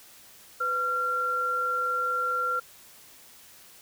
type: tone pair together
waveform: sine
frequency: 500 / 1375.5 Hz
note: B4 / F6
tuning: +21 / -27 cents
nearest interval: octave + tritone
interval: 1752 cents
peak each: -35 / -25 dBFS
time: 0.6-2.6 s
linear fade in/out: 10 ms
effects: white hiss -52 dBFS RMS until 3.81 s